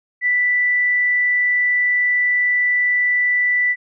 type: tone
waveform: sine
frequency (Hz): 1975.5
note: B6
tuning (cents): 0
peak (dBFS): -14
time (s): 0.21-3.76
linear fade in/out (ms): 50
effects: none